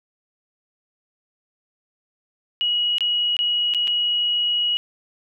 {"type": "tone with dropouts", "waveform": "sine", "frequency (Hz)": 2907, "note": "F#7", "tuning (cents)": -31, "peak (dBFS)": -18, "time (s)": [2.61, 4.77], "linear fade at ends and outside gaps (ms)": 0, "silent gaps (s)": [[2.983, 3.007], [3.367, 3.39], [3.738, 3.747], [3.873, 3.878]], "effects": []}